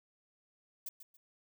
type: noise with echo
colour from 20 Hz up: violet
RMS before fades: -41 dBFS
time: 0.86-0.89 s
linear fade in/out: 5 ms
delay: 140 ms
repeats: 2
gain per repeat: -11 dB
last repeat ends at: 1.17 s
effects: none